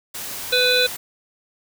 white noise, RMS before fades -31 dBFS, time 0.14-0.97 s, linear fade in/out 10 ms
harmonic tone, 499.2 Hz, B4, 19 cents sharp, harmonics 1 / 3 / 5 / 7 / 8, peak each -20 / -22 / -23 / -24 / -19 dBFS, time 0.52-0.87 s, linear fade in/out 10 ms
effects none

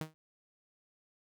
sawtooth tone with exponential decay, 157.2 Hz, D#3, 18 cents sharp, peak -29 dBFS, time 0.01-0.14 s, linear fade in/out 0 ms, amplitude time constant 28 ms, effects none

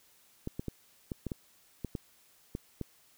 clicks, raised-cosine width 3 ms, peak -22 dBFS, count 10, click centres 0.474 / 0.595 / 0.683 / 1.118 / 1.267 / 1.318 / 1.847 / 1.952 / 2.551 / 2.813 s, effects white hiss -64 dBFS RMS until 3.17 s

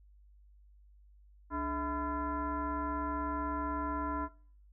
sine tone with frequency modulation, 650 Hz, E5, 24 cents flat, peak -32 dBFS, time 1.5-4.29 s, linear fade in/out 50 ms, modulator 358 Hz, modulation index 2, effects noise-tail reverb RT60 0.5 s tail -22 dB re dry + added 50 Hz sine -57 dBFS peak until 4.72 s

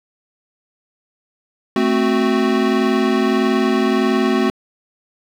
square chord, F# diminished, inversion first, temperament equal, 220 / 261.6 / 370 Hz, A3 / C4 / F#4, 0 / 0 / 0 cents, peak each -19 dBFS, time 1.76-4.5 s, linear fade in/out 2 ms, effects low-pass 4000 Hz 12 dB/octave + 7-bit

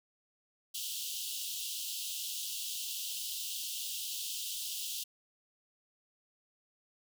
pink high-pass noise, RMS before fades -39 dBFS, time 0.74-5.04 s, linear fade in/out 10 ms, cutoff 2800 Hz, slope 96 dB/octave, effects none

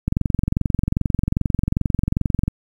click train, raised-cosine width 5 ms, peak -6 dBFS, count 55, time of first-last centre 0.08-2.48 s, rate 22.5 Hz, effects 8-bit

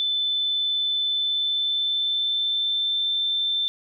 sine tone with pitch glide, 3519 to 3554 Hz, A7 to A7, 0 to +17 cents, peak -21 dBFS, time 0-3.68 s, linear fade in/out 0 ms, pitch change +17 cents, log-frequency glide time 1.05-3.09 s, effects none

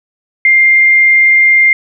sine tone, 2106 Hz, C7, 11 cents sharp, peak -4 dBFS, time 0.45-1.73 s, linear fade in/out 2 ms, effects none

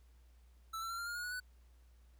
square tone with pitch steps, 1321 / 1344.1 / 1367.6 / 1391.5 / 1415.8 / 1440.6 / 1465.7 / 1491.4 Hz, E6 / E6 / F6 / F6 / F6 / F#6 / F#6 / F#6, +3 / +33 / -37 / -7 / +23 / -47 / -17 / +13 cents, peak -40 dBFS, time 0.73-1.402 s, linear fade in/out 10 ms, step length 84 ms, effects added 60 Hz sine -60 dBFS peak until 2.19 s + pink hiss -75 dBFS RMS until 2.19 s

